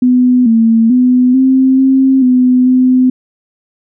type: tone with pitch steps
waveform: sine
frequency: 250.1 / 226.4 / 250.8 / 262.6 / 265.7 / 252 / 255 Hz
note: B3 / A3 / B3 / C4 / C4 / B3 / C4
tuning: +22 / +50 / +27 / +6 / +27 / +35 / -44 cents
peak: -5 dBFS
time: 0.02-3.1 s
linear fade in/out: 5 ms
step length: 440 ms
effects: none